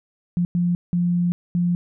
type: tone bursts at uneven times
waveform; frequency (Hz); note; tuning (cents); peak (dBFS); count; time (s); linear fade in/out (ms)
sine; 175; F3; +4; -17; 4; 0.37-0.45 / 0.55-0.75 / 0.93-1.32 / 1.55-1.75; 0
effects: none